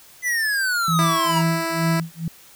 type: exponential sweep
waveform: square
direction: down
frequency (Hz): 2026 to 932.3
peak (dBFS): -20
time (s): 0.22-1.43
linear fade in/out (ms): 50
type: tone with tremolo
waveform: sine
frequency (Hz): 164.81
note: E3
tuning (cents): 0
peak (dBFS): -17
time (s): 0.88-2.28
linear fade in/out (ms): 2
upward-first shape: sine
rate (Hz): 2.2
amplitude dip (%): 100
type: tone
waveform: 10% pulse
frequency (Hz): 329.6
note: E4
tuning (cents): 0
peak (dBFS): -14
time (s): 0.99-2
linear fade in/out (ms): 0
effects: white hiss -48 dBFS RMS until 2.55 s